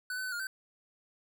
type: tone with pitch steps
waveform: square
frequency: 1495 / 1517 / 1507 / 1421 / 1541 Hz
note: F#6 / F#6 / F#6 / F6 / G6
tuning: +17 / +43 / +31 / +30 / -30 cents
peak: -35 dBFS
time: 0.1-0.47 s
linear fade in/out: 2 ms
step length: 74 ms
effects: none